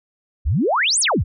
sine exponential two-way sweep, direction up then down, 54.6 to 10548 to 54.6 Hz, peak -15 dBFS, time 0.45-1.24 s, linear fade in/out 20 ms, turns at 1 s, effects none

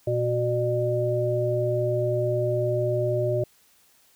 sine tone cluster, 119.6 / 368.8 / 602 Hz, A#2 / F#4 / D5, +45 / -6 / +43 cents, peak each -26 / -27 / -25 dBFS, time 0.07-3.44 s, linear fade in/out 5 ms, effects white hiss -60 dBFS RMS until 4.15 s

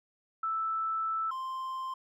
sine / triangle tone pair in turn, 1318.5 / 1046.5 Hz, E6 / C6, 0 / 0 cents, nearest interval major third, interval 400 cents, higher first, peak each -29 / -32 dBFS, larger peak first, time 0.43-1.31 / 1.31-1.94 s, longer first, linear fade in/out 5 ms, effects none

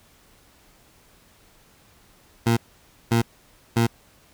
20% pulse tone bursts, 116.2 Hz, A#2, 5 cents flat, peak -12 dBFS, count 3, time 2.46-3.87 s, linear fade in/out 10 ms, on 110 ms, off 540 ms, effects pink hiss -56 dBFS RMS until 4.33 s

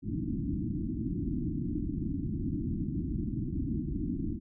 white low-pass noise, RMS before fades -33 dBFS, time 0.02-4.4 s, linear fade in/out 50 ms, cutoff 330 Hz, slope 96 dB/octave, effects none

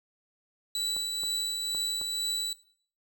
35% pulse tone with tremolo, 3951 Hz, B7, in tune, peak -25 dBFS, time 0.75-2.53 s, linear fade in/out 2 ms, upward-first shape triangle, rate 2.1 Hz, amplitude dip 35%
clicks, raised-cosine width 1 ms, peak -29 dBFS, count 4, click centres 0.965 / 1.235 / 1.748 / 2.014 s
effects noise-tail reverb RT60 0.5 s tail -17 dB re dry

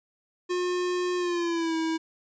square tone with pitch glide, 358.9 to 323.5 Hz, F4 to E4, +47 to -32 cents, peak -26 dBFS, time 0.49-1.98 s, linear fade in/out 20 ms, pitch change -179 cents, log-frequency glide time 1.17-1.76 s, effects resampled to 16000 Hz

